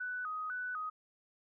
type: tone with vibrato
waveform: sine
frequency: 1367 Hz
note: F6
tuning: 37 cents flat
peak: -36 dBFS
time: 0-0.9 s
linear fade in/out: 10 ms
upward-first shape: square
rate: 2 Hz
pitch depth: 150 cents each way
effects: none